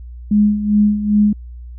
sine tone with tremolo, 208.5 Hz, G#3, 7 cents sharp, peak -8 dBFS, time 0.31-1.33 s, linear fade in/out 5 ms, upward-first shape sine, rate 2.5 Hz, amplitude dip 70%, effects added 60 Hz sine -30 dBFS peak until 1.78 s

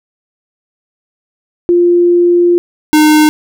sine / square tone pair in turn, 349.2 / 305.5 Hz, F4 / D#4, 0 / -32 cents, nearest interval major second, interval 232 cents, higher first, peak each -5 dBFS, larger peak neither, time 1.69-2.58 / 2.93-3.29 s, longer first, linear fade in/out 0 ms, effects none

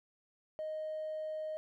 sine tone with hard clipping, 622.3 Hz, D#5, in tune, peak -37 dBFS, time 0.59-1.57 s, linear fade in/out 0 ms, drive 1 dB, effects none

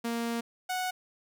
sawtooth tone pair in turn, 233.1 / 737.5 Hz, A#3 / F#5, 0 / -6 cents, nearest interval octave + minor sixth, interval 1994 cents, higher second, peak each -26 dBFS, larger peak neither, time 0.04-0.41 / 0.69-0.91 s, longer first, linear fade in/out 10 ms, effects none

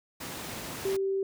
pink high-pass noise, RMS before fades -39 dBFS, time 0.2-0.97 s, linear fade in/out 10 ms, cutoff 100 Hz, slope 12 dB/octave
sine tone, 388.3 Hz, G4, 16 cents flat, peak -26 dBFS, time 0.85-1.23 s, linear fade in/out 2 ms
effects none

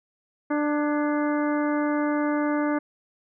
harmonic tone with a mistuned harmonic, 296.1 Hz, D4, 14 cents sharp, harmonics 1 / 2 / 3 / 4 / 5 / 6 / 7, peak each -23 / -29 / -33 / -34 / -36 / -39 / -41 dBFS, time 0.5-2.79 s, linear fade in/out 10 ms, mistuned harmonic 6, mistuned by -70 cents, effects none

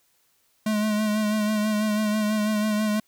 square tone with vibrato, 212.8 Hz, G#3, 42 cents sharp, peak -22 dBFS, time 0.66-3 s, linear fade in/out 5 ms, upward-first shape sine, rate 6.1 Hz, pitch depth 32 cents each way, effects white hiss -66 dBFS RMS until 3.07 s

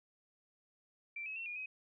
sine tone with pitch steps, 2347 / 2566 / 2709 / 2434 / 2530 Hz, D7 / E7 / E7 / D#7 / D#7, -2 / -47 / +47 / -39 / +28 cents, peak -40 dBFS, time 1.16-1.66 s, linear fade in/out 5 ms, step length 100 ms, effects none

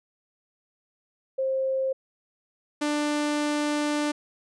sine / sawtooth tone pair in turn, 530 / 296.2 Hz, C5 / D4, +22 / +15 cents, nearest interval minor seventh, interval 1007 cents, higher first, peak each -23 / -20 dBFS, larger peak second, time 1.38-1.93 / 2.81-4.12 s, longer second, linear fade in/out 10 ms, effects resampled to 22050 Hz

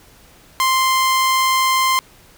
sawtooth tone, 1046.5 Hz, C6, in tune, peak -10 dBFS, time 0.6-1.99 s, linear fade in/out 0 ms, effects pink hiss -48 dBFS RMS until 2.37 s

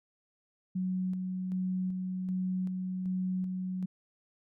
sine tone with tremolo, 185 Hz, F#3, in tune, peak -29 dBFS, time 0.75-3.86 s, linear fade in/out 10 ms, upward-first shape square, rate 1.3 Hz, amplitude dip 30%, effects none

